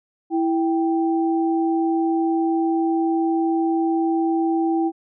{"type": "tone pair together", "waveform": "sine", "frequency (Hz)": [329.6, 783.9], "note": ["E4", "G5"], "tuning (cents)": [0, 0], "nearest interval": "octave + minor third", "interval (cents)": 1500, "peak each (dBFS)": [-18, -25], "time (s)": [0.3, 4.92], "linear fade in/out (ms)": 50, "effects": []}